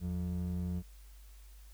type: ring-modulated tone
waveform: triangle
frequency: 130.3 Hz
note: C3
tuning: 7 cents flat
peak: -28 dBFS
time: 0-0.83 s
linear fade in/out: 50 ms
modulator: 47.4 Hz
effects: added 50 Hz sine -51 dBFS peak until 1.73 s + white hiss -64 dBFS RMS until 1.73 s